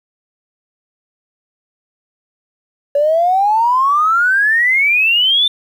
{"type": "exponential sweep", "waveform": "triangle", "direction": "up", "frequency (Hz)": [564, 3594], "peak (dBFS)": -6, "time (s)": [2.95, 5.48], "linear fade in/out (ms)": 5, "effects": ["tanh soft clip ceiling -8 dBFS", "8-bit"]}